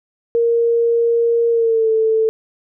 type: tone with pitch glide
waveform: sine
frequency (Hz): 466.2 to 442.6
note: A#4 to A4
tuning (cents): 0 to +10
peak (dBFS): -12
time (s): 0.35-2.29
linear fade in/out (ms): 0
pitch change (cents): -90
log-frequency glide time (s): 1.5-1.89
effects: none